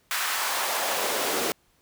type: noise with high-pass filter sweep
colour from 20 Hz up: pink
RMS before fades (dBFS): -27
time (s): 0.11-1.52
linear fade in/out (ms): 0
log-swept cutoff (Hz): 1400 to 320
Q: 1.5
effects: pink hiss -65 dBFS RMS until 1.81 s